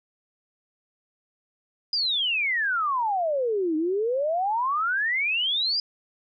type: exponential two-way sweep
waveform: sine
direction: down then up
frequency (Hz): 4978 to 304 to 4978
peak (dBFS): -22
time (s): 1.93-5.8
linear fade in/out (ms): 2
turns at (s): 3.76
effects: none